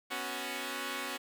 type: chord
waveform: 5% pulse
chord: B suspended second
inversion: none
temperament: equal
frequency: 246.9 / 277.2 / 370 Hz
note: B3 / C#4 / F#4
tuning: 0 / 0 / 0 cents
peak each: -30 / -28 / -29 dBFS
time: 0.1-1.18 s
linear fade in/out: 20 ms
effects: none